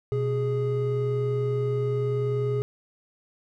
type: tone pair together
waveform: triangle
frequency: 124.87 / 415.3 Hz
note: B2 / G#4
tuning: +20 / 0 cents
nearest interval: octave + major sixth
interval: 2080 cents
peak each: -24 dBFS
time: 0.12-2.62 s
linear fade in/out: 0 ms
effects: none